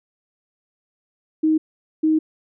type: tone bursts at uneven times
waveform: sine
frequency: 313.7 Hz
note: D#4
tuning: 14 cents sharp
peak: -14 dBFS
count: 2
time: 1.43-1.58 / 2.03-2.19 s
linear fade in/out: 10 ms
effects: none